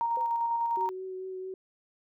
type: tone with tremolo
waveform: sine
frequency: 931 Hz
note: A#5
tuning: 2 cents flat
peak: -25 dBFS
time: 0.01-0.89 s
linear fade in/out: 0 ms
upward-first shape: square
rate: 10 Hz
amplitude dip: 25%
type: tone with exponential decay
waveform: sine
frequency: 507 Hz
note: B4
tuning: 45 cents sharp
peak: -34 dBFS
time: 0.17-0.35 s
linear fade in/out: 1 ms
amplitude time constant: 39 ms
type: tone with vibrato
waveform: sine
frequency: 374.9 Hz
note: F#4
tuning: 23 cents sharp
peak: -35 dBFS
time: 0.77-1.54 s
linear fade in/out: 2 ms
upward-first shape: triangle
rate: 4.5 Hz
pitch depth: 16 cents each way
effects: none